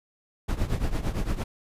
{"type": "noise with tremolo", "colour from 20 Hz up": "brown", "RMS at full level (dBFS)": -23, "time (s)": [0.48, 1.44], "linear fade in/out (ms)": 10, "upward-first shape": "triangle", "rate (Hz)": 8.8, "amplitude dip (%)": 85, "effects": ["resampled to 32000 Hz"]}